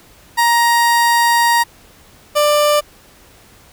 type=tone pair in turn; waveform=30% pulse; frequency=940 / 592.2 Hz; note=A#5 / D5; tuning=+14 / +14 cents; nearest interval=minor sixth; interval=800 cents; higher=first; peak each=-8 dBFS; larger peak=neither; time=0.37-1.64 / 2.35-2.81 s; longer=first; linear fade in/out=20 ms; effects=pink hiss -46 dBFS RMS until 3.72 s